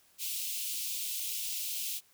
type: high-pass noise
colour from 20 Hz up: white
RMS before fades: -36 dBFS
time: 0.18-2.01 s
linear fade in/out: 50 ms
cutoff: 2500 Hz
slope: 48 dB/octave
effects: white hiss -65 dBFS RMS until 2.13 s